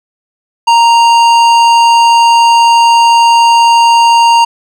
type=tone with hard clipping; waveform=sine; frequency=931 Hz; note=A#5; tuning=2 cents flat; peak=-5 dBFS; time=0.67-4.45 s; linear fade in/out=10 ms; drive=13 dB; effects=none

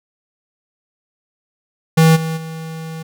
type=tone with level steps; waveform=square; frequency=161.2 Hz; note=E3; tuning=38 cents flat; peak=-8 / -20 / -27 dBFS; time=1.97-3.03 s; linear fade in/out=10 ms; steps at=2.15 / 2.36 s; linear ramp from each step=20 ms; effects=none

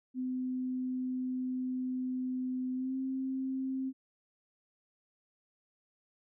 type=tone with pitch glide; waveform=sine; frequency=255.3 to 263.7 Hz; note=C4 to C4; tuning=-42 to +14 cents; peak=-32 dBFS; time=0.14-3.93 s; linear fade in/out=50 ms; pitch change=+56 cents; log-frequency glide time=2.74-2.96 s; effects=none

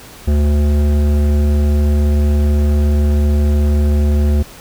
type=tone with hard clipping; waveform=triangle; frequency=73.42 Hz; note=D2; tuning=in tune; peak=-12 dBFS; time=0.27-4.43 s; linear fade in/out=10 ms; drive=17 dB; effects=pink hiss -37 dBFS RMS until 4.6 s

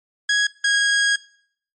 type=tone pair in turn; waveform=sawtooth; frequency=1661.2 / 1642.1 Hz; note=G#6 / G#6; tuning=0 / -20 cents; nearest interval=unison; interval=20 cents; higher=first; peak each=-12 dBFS; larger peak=neither; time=0.29-0.47 / 0.64-1.16 s; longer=second; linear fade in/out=5 ms; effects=noise-tail reverb RT60 0.6 s tail -22 dB re dry + MP3 32 kbps

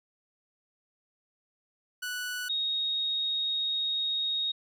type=tone pair in turn; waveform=sawtooth / sine; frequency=1480 / 3746 Hz; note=F#6 / A#7; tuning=0 / +8 cents; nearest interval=octave + major third; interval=1608 cents; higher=second; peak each=-29 / -27 dBFS; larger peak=second; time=2.02-2.49 / 2.49-4.52 s; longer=second; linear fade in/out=10 ms; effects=none

